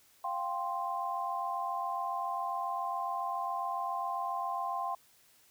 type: chord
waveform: sine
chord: F suspended second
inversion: none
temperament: just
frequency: 698.5 / 785.8 / 1047.7 Hz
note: F5 / G5 / C6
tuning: 0 / +4 / +2 cents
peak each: -38 / -37 / -35 dBFS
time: 0.24-4.95 s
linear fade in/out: 5 ms
effects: white hiss -64 dBFS RMS until 5.5 s